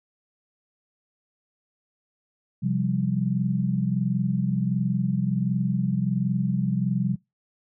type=chord; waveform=sine; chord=C suspended fourth; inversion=none; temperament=equal; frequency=130.81 / 174.61 / 196 Hz; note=C3 / F3 / G3; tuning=0 / 0 / 0 cents; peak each=-26 dBFS; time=2.62-7.16 s; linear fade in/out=20 ms; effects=noise-tail reverb RT60 0.2 s tail -22 dB re dry